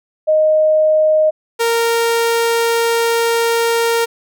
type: tone pair in turn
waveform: sine / sawtooth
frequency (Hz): 621 / 463.2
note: D#5 / A#4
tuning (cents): -3 / -11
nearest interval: perfect fourth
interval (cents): 508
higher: first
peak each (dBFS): -9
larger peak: neither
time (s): 0.27-1.31 / 1.59-4.06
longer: second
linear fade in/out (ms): 20
effects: none